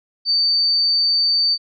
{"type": "tone", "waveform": "sine", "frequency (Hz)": 4584, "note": "D8", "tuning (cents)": -43, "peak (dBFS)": -14, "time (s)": [0.25, 1.58], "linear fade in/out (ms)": 50, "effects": []}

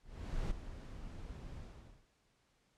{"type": "noise with ADSR envelope", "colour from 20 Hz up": "brown", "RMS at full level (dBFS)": -36, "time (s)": [0.03, 2.07], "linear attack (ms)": 480, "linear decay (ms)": 7, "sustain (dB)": -11, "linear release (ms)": 490, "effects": ["pink hiss -75 dBFS RMS until 2.77 s", "low-pass 8000 Hz 12 dB/octave"]}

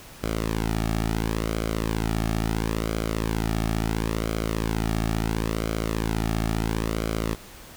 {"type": "tone with flanger", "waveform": "sawtooth", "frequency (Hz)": 55, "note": "A1", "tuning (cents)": 0, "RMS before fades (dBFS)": -26, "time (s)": [0.23, 7.35], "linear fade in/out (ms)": 5, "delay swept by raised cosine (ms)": [1.1, 2.02], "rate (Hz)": 0.73, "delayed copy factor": -0.7, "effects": ["pink hiss -45 dBFS RMS until 7.76 s"]}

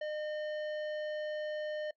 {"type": "tone with hard clipping", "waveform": "sine", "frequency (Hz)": 608, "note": "D#5", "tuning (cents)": -40, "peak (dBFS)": -37, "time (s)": [0.01, 1.91], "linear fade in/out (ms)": 5, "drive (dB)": 13, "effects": ["noise-tail reverb RT60 0.1 s tail -23 dB re dry", "low-pass 4000 Hz 12 dB/octave"]}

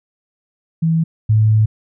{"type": "tone pair in turn", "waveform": "sine", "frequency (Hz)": [163, 108.59], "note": ["E3", "A2"], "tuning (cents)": [-19, -22], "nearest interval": "perfect fifth", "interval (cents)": 703, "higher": "first", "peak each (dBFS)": [-12, -9], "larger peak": "second", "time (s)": [[0.82, 1.04], [1.29, 1.66]], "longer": "second", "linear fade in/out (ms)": 10, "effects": []}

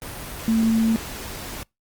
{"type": "tone in noise", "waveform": "sine", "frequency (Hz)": 224.4, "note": "A3", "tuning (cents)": 34, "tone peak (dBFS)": -16, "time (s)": [0.48, 0.96], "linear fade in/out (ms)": 0, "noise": "pink", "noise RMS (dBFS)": -34, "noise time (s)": [0.02, 1.63], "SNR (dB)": 15, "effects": ["noise-tail reverb RT60 0.2 s tail -26 dB re dry", "Opus 32 kbps"]}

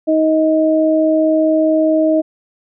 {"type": "tone pair together", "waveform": "sine", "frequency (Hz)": [314.9, 629.8], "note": ["D#4", "D#5"], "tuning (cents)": [21, 21], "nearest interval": "octave", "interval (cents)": 1200, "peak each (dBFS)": -13, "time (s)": [0.07, 2.22], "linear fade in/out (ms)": 20, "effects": []}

